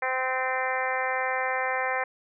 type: harmonic tone with a mistuned harmonic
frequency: 258.7 Hz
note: C4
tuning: 19 cents flat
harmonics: 2 / 3 / 4 / 5 / 6 / 7 / 8 / 9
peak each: -32 / -31 / -33 / -37 / -35 / -32 / -33 / -39 dBFS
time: 0.02-2.04 s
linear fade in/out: 5 ms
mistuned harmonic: 9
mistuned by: +22 cents
effects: none